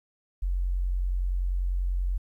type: tone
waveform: sine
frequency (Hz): 45.2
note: F#1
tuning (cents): -40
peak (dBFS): -24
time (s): 0.42-2.18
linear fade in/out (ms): 10
effects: 11-bit